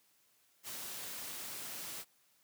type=noise; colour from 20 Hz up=white; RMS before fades=-44 dBFS; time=0.63-2.05 s; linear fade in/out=50 ms; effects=white hiss -71 dBFS RMS until 2.43 s + high-pass 100 Hz 12 dB/octave